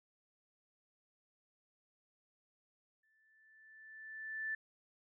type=tone with exponential growth; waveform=sine; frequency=1760 Hz; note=A6; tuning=in tune; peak=-35 dBFS; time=3.03-4.55 s; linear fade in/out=5 ms; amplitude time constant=330 ms; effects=none